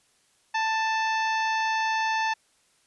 harmonic tone with a mistuned harmonic, 885 Hz, A5, 10 cents sharp, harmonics 1 / 2 / 3 / 4 / 5 / 6 / 7, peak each -25 / -29 / -33 / -40 / -41 / -43 / -44 dBFS, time 0.54-2.34 s, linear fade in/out 10 ms, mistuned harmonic 3, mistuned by -16 cents, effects white hiss -65 dBFS RMS until 2.86 s + resampled to 24000 Hz

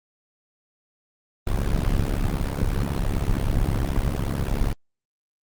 brown noise with amplitude modulation, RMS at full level -18 dBFS, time 1.47-4.73 s, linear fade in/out 2 ms, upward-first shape sine, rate 69.1 Hz, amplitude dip 95%, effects Opus 24 kbps

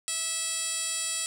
10% pulse tone with band-pass filter, 653 Hz, E5, 17 cents flat, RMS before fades -31 dBFS, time 0.08-1.26 s, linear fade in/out 0 ms, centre 7300 Hz, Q 5.4, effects none

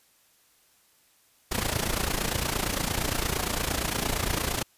pink noise with amplitude modulation, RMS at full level -25 dBFS, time 1.51-4.63 s, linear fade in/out 10 ms, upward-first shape sine, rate 28.7 Hz, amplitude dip 75%, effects white hiss -63 dBFS RMS until 4.77 s + resampled to 32000 Hz

